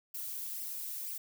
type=noise with flanger; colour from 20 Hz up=violet; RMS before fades=-40 dBFS; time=0.14-1.18 s; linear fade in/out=5 ms; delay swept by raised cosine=0.37 to 3.37 ms; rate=2.1 Hz; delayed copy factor=+0.6; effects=none